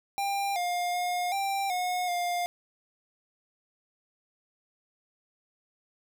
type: tone with pitch steps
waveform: square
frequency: 796 / 708 / 714 / 787 / 724 / 705 Hz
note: G5 / F5 / F5 / G5 / F#5 / F5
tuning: +26 / +23 / +38 / +7 / -38 / +16 cents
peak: -28 dBFS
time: 0.18-2.46 s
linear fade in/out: 0 ms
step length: 380 ms
effects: none